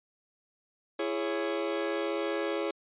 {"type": "chord", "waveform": "40% pulse", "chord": "C# minor", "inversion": "first", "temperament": "equal with one note detuned", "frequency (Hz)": [334.8, 415.3, 554.4], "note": ["E4", "G#4", "C#5"], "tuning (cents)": [27, 0, 0], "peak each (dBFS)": -33, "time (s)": [0.99, 2.71], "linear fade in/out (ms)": 5, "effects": ["resampled to 8000 Hz"]}